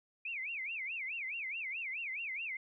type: tone with vibrato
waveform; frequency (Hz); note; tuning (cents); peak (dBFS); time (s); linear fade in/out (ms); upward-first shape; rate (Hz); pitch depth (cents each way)
sine; 2378; D7; +21; -37; 0.25-2.57; 5; sine; 4.7; 270
effects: none